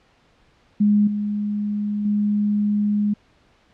sine tone with level steps, 207.4 Hz, G#3, 2 cents flat, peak -13 / -21 / -17 dBFS, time 0.8-3.14 s, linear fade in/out 10 ms, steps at 1.07 / 2.05 s, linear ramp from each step 5 ms, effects pink hiss -58 dBFS RMS until 3.73 s + low-pass 4000 Hz 12 dB/octave

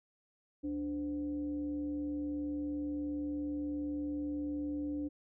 sine tone with frequency modulation, 293.1 Hz, D4, 3 cents flat, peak -34 dBFS, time 0.63-5.09 s, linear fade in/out 20 ms, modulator 223 Hz, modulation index 0.4, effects none

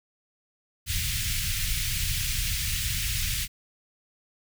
pink band-stop noise, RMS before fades -28 dBFS, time 0.86-3.48 s, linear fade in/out 50 ms, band 130 to 2100 Hz, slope 24 dB/octave, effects none

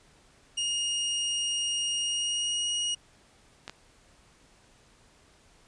sawtooth tone with pitch glide, 2855 to 2883 Hz, F7 to F#7, +37 to -46 cents, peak -24 dBFS, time 0.57-2.95 s, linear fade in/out 10 ms, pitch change +17 cents, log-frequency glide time 1.99-2.68 s
clicks, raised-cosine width 0.2 ms, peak -21 dBFS, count 2, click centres 3.679 / 3.696 s
effects pink hiss -60 dBFS RMS until 5.67 s + resampled to 22050 Hz

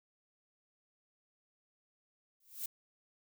violet noise with exponential growth, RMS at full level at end -35 dBFS, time 2.4-2.66 s, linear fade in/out 5 ms, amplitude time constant 55 ms, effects none

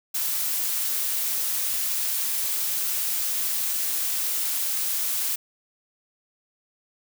blue noise, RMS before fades -26 dBFS, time 0.14-5.36 s, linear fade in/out 10 ms, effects none

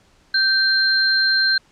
sine tone pair together, 1560 / 4165 Hz, G6 / C8, -9 / -9 cents, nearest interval octave + perfect fourth, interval 1700 cents, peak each -17 dBFS, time 0.34-1.58 s, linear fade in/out 5 ms, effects pink hiss -56 dBFS RMS until 1.71 s + low-pass 7000 Hz 12 dB/octave

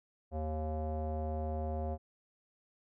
square tone with low-pass filter, 77.78 Hz, D#2, in tune, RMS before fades -36 dBFS, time 0.31-1.98 s, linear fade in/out 50 ms, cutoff 650 Hz, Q 5.9, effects none

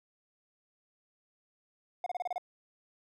triangle tone bursts, 720 Hz, F#5, 47 cents flat, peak -29 dBFS, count 7, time 2.04-2.381 s, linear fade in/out 2 ms, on 23 ms, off 30 ms, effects none

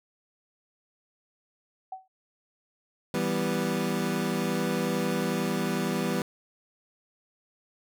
sine tone with exponential decay, 757 Hz, F#5, 39 cents sharp, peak -31 dBFS, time 1.92-2.08 s, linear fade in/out 5 ms, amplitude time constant 34 ms
25% pulse chord, E minor, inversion none, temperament equal, 164.81 / 196 / 246.9 Hz, E3 / G3 / B3, 0 / 0 / 0 cents, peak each -28 / -26 / -27 dBFS, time 3.14-6.22 s, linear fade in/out 2 ms
effects none

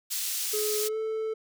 pink high-pass noise, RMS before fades -31 dBFS, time 0.1-0.89 s, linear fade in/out 20 ms, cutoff 4800 Hz, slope 12 dB/octave
triangle tone with pitch glide, 423.7 to 439.9 Hz, G#4 to A4, +35 to 0 cents, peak -26 dBFS, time 0.53-1.34 s, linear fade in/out 10 ms, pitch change +65 cents, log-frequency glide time 0.81-0.97 s
effects none

